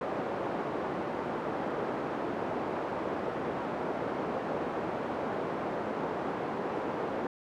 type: band-pass noise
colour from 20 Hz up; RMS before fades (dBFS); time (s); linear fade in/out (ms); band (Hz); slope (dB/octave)
pink; -34; 0.01-7.27; 2; 290 to 940; 12
effects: none